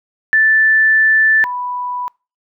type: tone pair in turn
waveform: sine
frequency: 1760 / 987.8 Hz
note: A6 / B5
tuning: 0 / 0 cents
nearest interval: minor seventh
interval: 1000 cents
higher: first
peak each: -8 / -19 dBFS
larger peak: first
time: 0.33-1.44 / 1.44-2.08 s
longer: first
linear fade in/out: 0 ms
effects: noise-tail reverb RT60 0.3 s tail -26 dB re dry